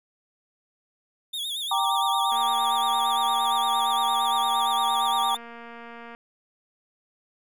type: tone with vibrato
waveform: 45% pulse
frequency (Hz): 3520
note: A7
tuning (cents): 0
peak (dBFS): -28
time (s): 1.33-5.37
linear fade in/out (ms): 10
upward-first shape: sine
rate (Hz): 8.7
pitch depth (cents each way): 110
type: chord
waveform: sine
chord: G minor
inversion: none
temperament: equal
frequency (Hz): 784 / 932.3 / 1174.7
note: G5 / Bb5 / D6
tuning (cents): 0 / 0 / 0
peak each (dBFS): -26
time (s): 1.71-5.35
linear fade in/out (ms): 5
type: click train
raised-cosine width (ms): 0.5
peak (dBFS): -28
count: 897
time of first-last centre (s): 2.32-6.149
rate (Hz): 234
effects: none